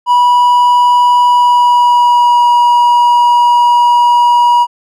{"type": "tone with pitch glide", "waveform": "triangle", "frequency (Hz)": [976, 962.6], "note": ["B5", "B5"], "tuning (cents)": [-21, -45], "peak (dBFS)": -3, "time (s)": [0.06, 4.67], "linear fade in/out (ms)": 50, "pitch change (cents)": -24, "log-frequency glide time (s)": [1.24, 2.49], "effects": []}